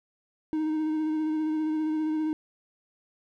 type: tone with vibrato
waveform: triangle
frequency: 311.1 Hz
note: D#4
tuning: in tune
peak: -23 dBFS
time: 0.53-2.33 s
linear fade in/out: 0 ms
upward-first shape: sine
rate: 15 Hz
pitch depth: 21 cents each way
effects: none